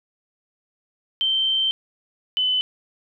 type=tone pair in turn; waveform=sine; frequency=3118 / 3019 Hz; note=G7 / F#7; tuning=-10 / +34 cents; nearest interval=minor second; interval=56 cents; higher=first; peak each=-18 dBFS; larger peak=neither; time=1.21-1.71 / 2.37-2.61 s; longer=first; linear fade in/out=0 ms; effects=none